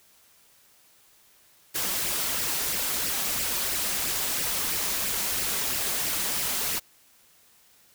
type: noise with flanger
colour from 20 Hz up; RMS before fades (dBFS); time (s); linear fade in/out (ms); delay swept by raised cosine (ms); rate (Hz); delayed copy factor
white; -28; 1.74-6.8; 20; 0.38 to 5.38; 3; +0.5
effects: white hiss -59 dBFS RMS until 7.94 s